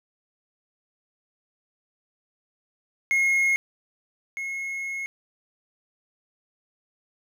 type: tone pair in turn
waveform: triangle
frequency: 2157 / 2169 Hz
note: C#7 / C#7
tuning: -48 / -38 cents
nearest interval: unison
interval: 10 cents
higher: second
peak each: -17 / -27 dBFS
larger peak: first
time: 3.11-3.56 / 4.37-5.06 s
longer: second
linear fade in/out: 0 ms
effects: none